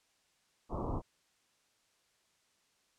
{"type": "low-pass noise", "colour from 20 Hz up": "pink", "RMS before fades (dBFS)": -36, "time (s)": [0.69, 1.02], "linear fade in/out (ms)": 50, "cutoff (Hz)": 1200, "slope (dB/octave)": 96, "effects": ["white hiss -73 dBFS RMS until 2.98 s", "low-pass 8000 Hz 12 dB/octave"]}